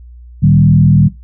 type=tone with frequency modulation; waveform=sine; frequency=149.5 Hz; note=D3; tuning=31 cents sharp; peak=-4 dBFS; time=0.42-1.09 s; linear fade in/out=20 ms; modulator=41.1 Hz; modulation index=1.1; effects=noise-tail reverb RT60 0.2 s tail -19 dB re dry + added 60 Hz sine -32 dBFS peak until 1.23 s